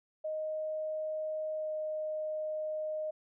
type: tone with pitch glide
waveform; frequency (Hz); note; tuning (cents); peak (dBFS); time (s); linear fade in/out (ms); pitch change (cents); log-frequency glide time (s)
sine; 622.3 to 618.7; D#5 to D#5; 0 to -10; -33; 0.24-3.11; 10; -10; 1.55-1.72
effects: none